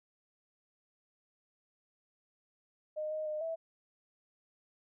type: tone with pitch steps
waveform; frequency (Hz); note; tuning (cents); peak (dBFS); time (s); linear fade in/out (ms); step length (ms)
sine; 614 / 621 / 611 / 654; D#5 / D#5 / D#5 / E5; -23 / -3 / -32 / -14; -34; 2.96-3.56; 20; 150
effects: none